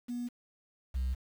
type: tone pair in turn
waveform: sine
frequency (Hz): 242.3 / 64.18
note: B3 / C2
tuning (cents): -33 / -33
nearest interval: octave + major seventh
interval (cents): 2300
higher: first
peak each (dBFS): -33 / -27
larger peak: second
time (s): 0.08-0.29 / 0.94-1.15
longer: neither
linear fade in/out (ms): 20
effects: tanh soft clip ceiling -28 dBFS + 9-bit